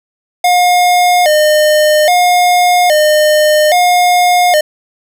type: tone with vibrato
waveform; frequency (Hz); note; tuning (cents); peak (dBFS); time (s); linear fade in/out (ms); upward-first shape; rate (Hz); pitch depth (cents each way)
square; 659.3; E5; 0; -7; 0.44-4.61; 5; square; 0.61; 140
effects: none